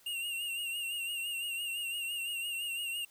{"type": "tone with vibrato", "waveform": "square", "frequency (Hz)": 2794, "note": "F7", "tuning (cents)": 0, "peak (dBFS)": -35, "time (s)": [0.06, 3.05], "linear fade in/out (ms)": 5, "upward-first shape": "sine", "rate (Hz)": 5.9, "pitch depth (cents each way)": 51, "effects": ["white hiss -63 dBFS RMS until 3.1 s"]}